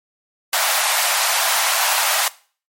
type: high-pass noise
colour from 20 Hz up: pink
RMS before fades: -18 dBFS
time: 0.53-2.28 s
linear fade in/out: 2 ms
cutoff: 640 Hz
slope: 48 dB/octave
effects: noise-tail reverb RT60 0.4 s tail -19 dB re dry + MP3 64 kbps